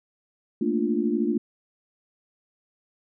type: chord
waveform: sine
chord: Bb major seventh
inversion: third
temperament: equal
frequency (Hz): 220 / 233.1 / 293.7 / 349.2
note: A3 / Bb3 / D4 / F4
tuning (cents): 0 / 0 / 0 / 0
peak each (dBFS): -27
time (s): 0.61-1.38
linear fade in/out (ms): 5
effects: none